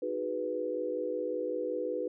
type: chord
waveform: sine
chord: G# minor seventh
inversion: second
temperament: equal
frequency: 311.1 / 370 / 415.3 / 493.9 Hz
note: D#4 / F#4 / G#4 / B4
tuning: 0 / 0 / 0 / 0 cents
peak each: -39 / -38 / -39 / -33 dBFS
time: 0.02-2.08 s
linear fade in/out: 5 ms
effects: none